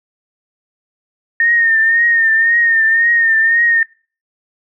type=tone with vibrato; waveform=sine; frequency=1831 Hz; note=A#6; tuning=32 cents flat; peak=-9 dBFS; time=1.4-3.83 s; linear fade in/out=2 ms; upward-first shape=triangle; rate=1.9 Hz; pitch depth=55 cents each way; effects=noise-tail reverb RT60 0.4 s tail -25 dB re dry